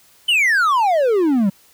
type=exponential sweep; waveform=triangle; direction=down; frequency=3089 to 185 Hz; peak=-11 dBFS; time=0.28-1.5 s; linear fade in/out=10 ms; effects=white hiss -52 dBFS RMS until 1.73 s